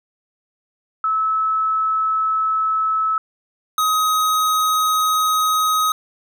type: tone pair in turn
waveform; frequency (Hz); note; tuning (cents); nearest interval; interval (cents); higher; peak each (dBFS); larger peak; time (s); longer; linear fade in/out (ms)
sine / square; 1300 / 1261.5; E6 / D#6; -24 / +23; minor second; 53; first; -16; neither; 1.04-3.18 / 3.78-5.92; neither; 2
effects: none